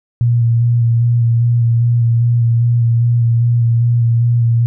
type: tone with vibrato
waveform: sine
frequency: 117.8 Hz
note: A#2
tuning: 19 cents sharp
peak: -9 dBFS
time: 0.21-4.66 s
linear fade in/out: 0 ms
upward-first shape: square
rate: 2.5 Hz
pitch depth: 19 cents each way
effects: none